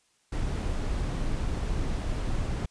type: noise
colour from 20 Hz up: brown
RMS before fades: -29 dBFS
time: 0.32-2.66 s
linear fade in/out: 5 ms
effects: white hiss -68 dBFS RMS until 2.7 s + resampled to 22050 Hz